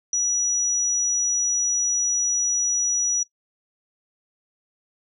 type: tone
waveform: sine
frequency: 5850 Hz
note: F#8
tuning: 21 cents flat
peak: -20 dBFS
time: 0.13-3.23 s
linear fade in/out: 2 ms
effects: noise-tail reverb RT60 0.1 s tail -17 dB re dry